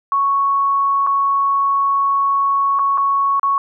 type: tone with dropouts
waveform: sine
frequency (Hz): 1108.7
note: C#6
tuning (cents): 0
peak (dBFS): -13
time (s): 0.12-3.58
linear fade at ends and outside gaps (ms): 1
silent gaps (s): 1.066-1.071 / 2.789-2.793 / 2.975-2.98 / 3.396-3.431
effects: none

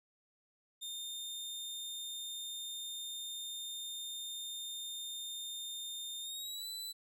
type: tone with pitch glide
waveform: sawtooth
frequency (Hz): 3633 to 3985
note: A#7 to B7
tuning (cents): -45 to +15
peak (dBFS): -38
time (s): 0.81-6.93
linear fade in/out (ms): 20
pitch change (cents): +160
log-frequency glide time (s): 6.21-6.67
effects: none

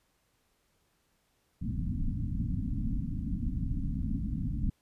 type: low-pass noise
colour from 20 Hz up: pink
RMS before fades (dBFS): -32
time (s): 1.61-4.7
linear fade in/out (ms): 5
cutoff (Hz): 280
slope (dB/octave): 96
effects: pink hiss -73 dBFS RMS until 4.81 s + resampled to 32000 Hz

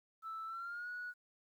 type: tone with pitch glide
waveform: sine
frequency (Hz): 1318.5 to 1463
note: E6 to F#6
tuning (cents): 0 to -20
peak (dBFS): -40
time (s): 0.22-1.14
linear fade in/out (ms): 50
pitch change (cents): +180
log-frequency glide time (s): 0.46-0.89
effects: tanh soft clip ceiling -38 dBFS + 12-bit

